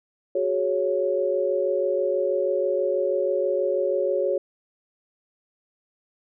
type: chord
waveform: sine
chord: F# suspended second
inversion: none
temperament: just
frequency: 370 / 416.2 / 555 Hz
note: F#4 / G#4 / C#5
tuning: 0 / +4 / +2 cents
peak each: -26 / -27 / -23 dBFS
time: 0.35-4.38 s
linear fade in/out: 5 ms
effects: none